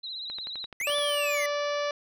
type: tone with vibrato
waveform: sine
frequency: 3951 Hz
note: B7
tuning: in tune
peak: -34 dBFS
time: 0.03-0.66 s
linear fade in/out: 10 ms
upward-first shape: triangle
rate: 16 Hz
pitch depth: 92 cents each way
type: click train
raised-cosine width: 0.3 ms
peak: -26 dBFS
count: 9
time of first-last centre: 0.3-0.984 s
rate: 11.7 Hz
type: linear two-way sweep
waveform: square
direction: up then down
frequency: 1973 to 3540 to 1973 Hz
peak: -29 dBFS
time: 0.8-1.46 s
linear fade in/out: 2 ms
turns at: 0.96 s
type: harmonic tone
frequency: 582 Hz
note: D5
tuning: 16 cents flat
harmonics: 1 / 2 / 3 / 4 / 5 / 6 / 7 / 8 / 9 / 10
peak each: -28 / -34 / -38 / -40 / -42 / -44 / -45 / -46 / -47 / -48 dBFS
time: 0.87-1.91 s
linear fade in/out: 2 ms
effects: none